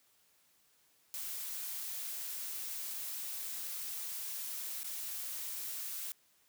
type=noise with dropouts; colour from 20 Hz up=blue; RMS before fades=-41 dBFS; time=1.14-6.12 s; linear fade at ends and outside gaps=0 ms; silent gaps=4.832-4.844 s; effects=white hiss -70 dBFS RMS until 6.48 s + high-pass 60 Hz 12 dB/octave